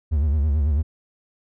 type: tone with vibrato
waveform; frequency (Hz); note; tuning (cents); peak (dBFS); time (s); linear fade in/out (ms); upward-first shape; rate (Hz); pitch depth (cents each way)
triangle; 74; D2; +14; -15; 0.11-0.83; 20; sine; 9.1; 120
effects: none